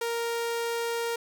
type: tone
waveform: sawtooth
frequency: 466.2 Hz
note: A#4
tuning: in tune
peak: -24 dBFS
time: 0.01-1.16 s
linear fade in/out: 5 ms
effects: none